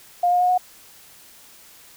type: tone with pitch steps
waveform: sine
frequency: 707 / 714.4 / 721.9 / 729.4 Hz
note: F5 / F5 / F#5 / F#5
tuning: +21 / +39 / -43 / -25 cents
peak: -15 dBFS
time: 0.23-0.578 s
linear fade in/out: 5 ms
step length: 87 ms
effects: white hiss -48 dBFS RMS until 1.96 s